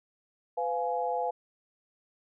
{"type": "chord", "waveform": "sine", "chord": "F diminished", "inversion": "second", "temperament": "just", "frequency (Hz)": [502.9, 698.5, 838.1], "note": ["Cb5", "F5", "Ab5"], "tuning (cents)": [31, 0, 16], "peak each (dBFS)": -32, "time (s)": [0.57, 1.31], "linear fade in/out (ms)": 10, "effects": []}